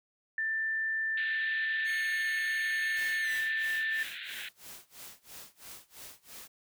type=tone; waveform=sine; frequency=1777 Hz; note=A6; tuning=17 cents sharp; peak=-29 dBFS; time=0.38-4.03 s; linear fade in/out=2 ms
type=band-pass noise; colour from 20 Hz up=pink; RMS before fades=-42 dBFS; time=1.17-4.49 s; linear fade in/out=5 ms; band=1500 to 4000 Hz; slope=96 dB/octave
type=tone with pitch glide; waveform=sawtooth; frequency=2168 to 1999.6 Hz; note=C#7 to B6; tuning=-39 to +21 cents; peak=-37 dBFS; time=1.84-3.42 s; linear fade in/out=50 ms; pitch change=-140 cents; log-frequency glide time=3.21-3.3 s
type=noise with tremolo; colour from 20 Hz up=white; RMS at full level=-46 dBFS; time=2.96-6.48 s; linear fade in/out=10 ms; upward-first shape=sine; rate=3 Hz; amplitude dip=95%
effects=none